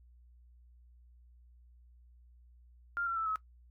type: tone with pitch steps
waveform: sine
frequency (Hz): 1396.9 / 1358.7 / 1321.5 / 1285.4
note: F6 / F6 / E6 / E6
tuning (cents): 0 / -48 / +4 / -44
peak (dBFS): -31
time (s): 2.97-3.358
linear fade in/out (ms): 0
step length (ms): 97
effects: noise-tail reverb RT60 0.1 s tail -17 dB re dry + added 60 Hz sine -57 dBFS peak until 3.7 s